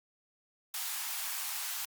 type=high-pass noise; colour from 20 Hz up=white; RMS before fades=-37 dBFS; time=0.74-1.85 s; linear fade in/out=2 ms; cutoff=720 Hz; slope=48 dB/octave; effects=Opus 48 kbps